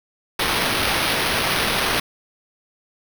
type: noise with sample-and-hold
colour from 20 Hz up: white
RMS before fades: -21 dBFS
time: 0.39-2 s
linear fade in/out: 5 ms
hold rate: 7350 Hz
effects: none